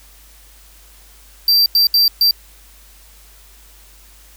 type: tone bursts at uneven times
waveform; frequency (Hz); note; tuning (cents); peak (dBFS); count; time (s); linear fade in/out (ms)
square; 4699; D8; 0; -10; 4; 1.48-1.66 / 1.75-1.87 / 1.94-2.08 / 2.21-2.31; 2
effects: added 50 Hz sine -45 dBFS peak until 4.36 s + white hiss -47 dBFS RMS until 4.36 s